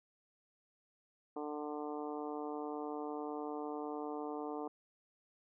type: harmonic tone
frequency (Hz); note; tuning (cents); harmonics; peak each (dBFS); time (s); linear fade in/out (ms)
149.1; D3; +27; 2 / 3 / 4 / 5 / 6 / 7 / 8; -43 / -43 / -51 / -46 / -50 / -51 / -54; 1.36-4.68; 5
effects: none